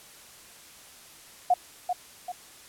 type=tone with echo; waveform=sine; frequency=721 Hz; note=F#5; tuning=45 cents flat; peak=-17 dBFS; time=1.5-1.54 s; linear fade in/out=5 ms; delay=390 ms; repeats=2; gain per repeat=-7 dB; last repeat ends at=2.32 s; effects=white hiss -50 dBFS RMS until 2.68 s + low-pass 12000 Hz 12 dB/octave